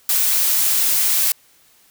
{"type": "noise", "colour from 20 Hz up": "blue", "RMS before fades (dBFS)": -17, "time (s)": [0.09, 1.32], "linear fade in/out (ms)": 2, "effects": ["white hiss -54 dBFS RMS until 1.9 s"]}